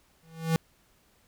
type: tone with exponential growth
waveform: square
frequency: 162.8 Hz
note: E3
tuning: 21 cents flat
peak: -20 dBFS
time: 0.23-0.56 s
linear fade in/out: 0 ms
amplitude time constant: 70 ms
effects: pink hiss -65 dBFS RMS until 1.27 s